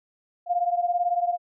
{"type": "beating tone pair", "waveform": "sine", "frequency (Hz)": [698.5, 716.5], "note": ["F5", "F5"], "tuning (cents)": [0, 44], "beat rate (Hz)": 18, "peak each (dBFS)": [-23, -26], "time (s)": [0.46, 1.38], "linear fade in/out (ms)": 50, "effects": []}